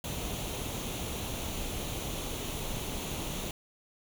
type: noise with comb filter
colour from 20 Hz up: pink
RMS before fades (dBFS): -36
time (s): 0.04-3.51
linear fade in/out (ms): 2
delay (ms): 0.3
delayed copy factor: +0.55
effects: none